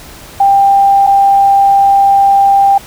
sine tone with dropouts, 792 Hz, G5, 18 cents sharp, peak -4 dBFS, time 0.4-2.78 s, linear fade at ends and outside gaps 5 ms, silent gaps 1.067-1.072 s, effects pink hiss -33 dBFS RMS until 2.86 s

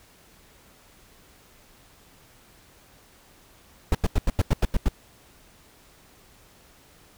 brown noise bursts, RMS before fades -19 dBFS, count 9, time 3.92-4.885 s, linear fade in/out 2 ms, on 29 ms, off 88 ms, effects pink hiss -55 dBFS RMS until 7.17 s

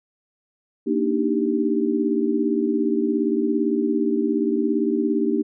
sine chord, Eb major seventh, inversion second, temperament equal, 233.1 / 293.7 / 311.1 / 392 Hz, Bb3 / D4 / Eb4 / G4, 0 / 0 / 0 / 0 cents, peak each -24 dBFS, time 0.86-5.43 s, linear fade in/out 20 ms, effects none

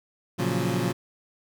25% pulse chord, Gb major seventh, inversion first, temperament equal, 116.54 / 138.59 / 174.61 / 185 Hz, Bb2 / Db3 / F3 / Gb3, 0 / 0 / 0 / 0 cents, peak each -26 dBFS, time 0.38-0.93 s, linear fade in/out 20 ms, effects none

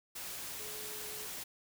sine tone in noise, 425.3 Hz, G#4, 41 cents sharp, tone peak -51 dBFS, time 0.59-1.27 s, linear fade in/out 10 ms, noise white, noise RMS -43 dBFS, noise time 0.15-1.44 s, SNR -11 dB, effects none

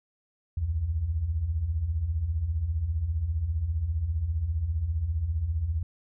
sine beating tone pair, 68.3 / 83.3 Hz, C#2 / E2, -25 / +19 cents, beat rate 15 Hz, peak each -33 / -26 dBFS, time 0.57-5.83 s, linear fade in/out 5 ms, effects none

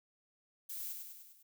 violet noise with echo, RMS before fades -43 dBFS, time 0.69-0.93 s, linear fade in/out 10 ms, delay 100 ms, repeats 5, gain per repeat -4 dB, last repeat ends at 1.43 s, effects none

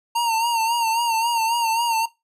square tone with vibrato, 920 Hz, A#5, 23 cents flat, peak -19 dBFS, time 0.15-2.06 s, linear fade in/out 10 ms, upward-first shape sine, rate 3.7 Hz, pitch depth 57 cents each way, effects noise-tail reverb RT60 0.2 s tail -18 dB re dry + resampled to 32000 Hz

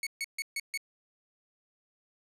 sawtooth tone bursts, 2215 Hz, C#7, 2 cents flat, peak -28 dBFS, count 5, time 0.03-0.775 s, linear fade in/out 2 ms, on 37 ms, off 140 ms, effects resampled to 32000 Hz + 10-bit

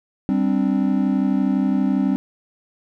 triangle chord, G suspended fourth, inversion none, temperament equal, 196 / 261.6 / 293.7 Hz, G3 / C4 / D4, 0 / 0 / 0 cents, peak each -18 / -18 / -22 dBFS, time 0.29-2.16 s, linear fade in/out 0 ms, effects none

